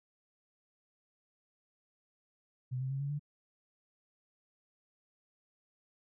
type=tone with pitch steps; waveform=sine; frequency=127 / 131.55 / 136.27 / 141.16 / 146.22 Hz; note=B2 / C3 / C#3 / C#3 / D3; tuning=+49 / +10 / -29 / +32 / -7 cents; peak=-33 dBFS; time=2.71-3.195 s; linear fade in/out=20 ms; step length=97 ms; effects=none